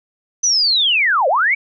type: linear two-way sweep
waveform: sine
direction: down then up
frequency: 6100 to 495.5 to 2328 Hz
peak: -12 dBFS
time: 0.43-1.55 s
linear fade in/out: 10 ms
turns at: 1.28 s
effects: none